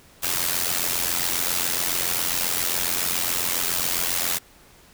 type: noise with amplitude modulation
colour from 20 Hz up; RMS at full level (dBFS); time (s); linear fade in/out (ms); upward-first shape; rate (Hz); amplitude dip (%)
white; -21; 0.22-4.39; 20; sine; 87.3; 75
effects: pink hiss -52 dBFS RMS until 4.93 s